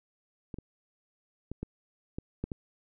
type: clicks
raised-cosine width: 3 ms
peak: -26 / -28 / -24 / -22 / -22 / -19 / -22 dBFS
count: 7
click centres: 0.542 / 0.586 / 1.516 / 1.63 / 2.185 / 2.44 / 2.518 s
effects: none